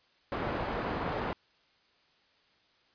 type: low-pass noise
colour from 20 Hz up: white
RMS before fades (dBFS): -34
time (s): 0.32-1.33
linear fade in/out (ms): 0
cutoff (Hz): 980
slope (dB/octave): 12
effects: white hiss -67 dBFS RMS until 2.94 s + resampled to 11025 Hz